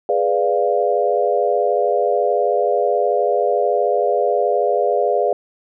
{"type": "chord", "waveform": "sine", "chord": "G# diminished seventh", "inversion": "none", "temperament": "equal", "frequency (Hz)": [415.3, 493.9, 587.3, 698.5], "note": ["G#4", "B4", "D5", "F5"], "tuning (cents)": [0, 0, 0, 0], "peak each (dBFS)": -20, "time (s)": [0.09, 5.33], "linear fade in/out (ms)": 2, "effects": []}